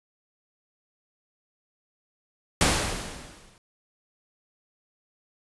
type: noise with exponential decay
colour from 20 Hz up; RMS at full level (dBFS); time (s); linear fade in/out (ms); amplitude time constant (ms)
pink; -18; 2.61-3.58; 1; 210
effects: resampled to 24000 Hz